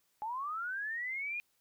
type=linear sweep; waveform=sine; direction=up; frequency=830.6 to 2468 Hz; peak=-35 dBFS; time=0.22-1.4 s; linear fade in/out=0 ms; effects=white hiss -75 dBFS RMS until 1.6 s